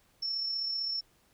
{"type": "tone with amplitude modulation", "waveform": "sine", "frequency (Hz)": 5400, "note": "E8", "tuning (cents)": 41, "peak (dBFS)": -29, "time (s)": [0.22, 1.01], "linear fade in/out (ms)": 10, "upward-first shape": "sine", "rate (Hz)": 35.6, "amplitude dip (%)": 35, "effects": ["pink hiss -67 dBFS RMS until 1.33 s"]}